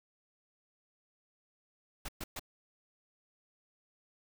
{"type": "noise bursts", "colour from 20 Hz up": "pink", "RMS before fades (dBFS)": -40, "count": 3, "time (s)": [2.05, 2.395], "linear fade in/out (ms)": 5, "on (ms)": 35, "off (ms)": 120, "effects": []}